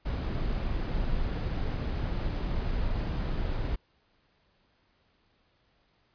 brown noise, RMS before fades -30 dBFS, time 0.05-3.76 s, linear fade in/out 10 ms, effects pink hiss -69 dBFS RMS until 6.14 s + resampled to 11025 Hz

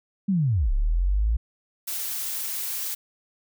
sine linear two-way sweep, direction down then up, 205.5 to 33.41 to 57.9 Hz, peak -19 dBFS, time 0.28-1.37 s, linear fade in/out 10 ms, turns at 0.72 s
blue noise, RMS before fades -30 dBFS, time 1.87-2.95 s, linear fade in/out 10 ms
effects none

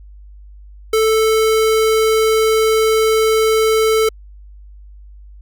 square tone, 440 Hz, A4, in tune, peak -12 dBFS, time 0.93-4.09 s, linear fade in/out 5 ms, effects added 50 Hz sine -36 dBFS peak until 5.41 s

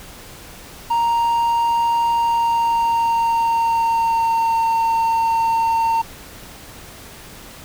triangle tone with pitch glide, 932.3 to 911 Hz, A#5 to A#5, 0 to -40 cents, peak -13 dBFS, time 0.9-6.02 s, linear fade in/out 10 ms, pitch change -40 cents, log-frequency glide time 2.12-4.66 s, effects pink hiss -39 dBFS RMS until 7.64 s

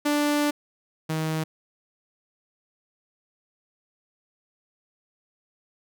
sawtooth tone pair in turn, 293.7 / 158.12 Hz, D4 / D#3, 0 / +28 cents, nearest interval major seventh, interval 1072 cents, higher first, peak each -17 / -21 dBFS, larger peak first, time 0.05-0.51 / 1.09-1.44 s, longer first, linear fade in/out 10 ms, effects none

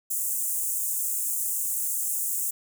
pink high-pass noise, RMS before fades -28 dBFS, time 0.1-2.51 s, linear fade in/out 10 ms, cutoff 7200 Hz, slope 48 dB/octave, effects none

